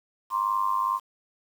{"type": "tone with amplitude modulation", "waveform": "sine", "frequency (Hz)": 1053, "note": "C6", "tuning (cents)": 11, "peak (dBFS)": -19, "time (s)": [0.3, 1], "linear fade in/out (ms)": 50, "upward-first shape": "sine", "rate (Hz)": 102, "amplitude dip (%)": 80, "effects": ["8-bit"]}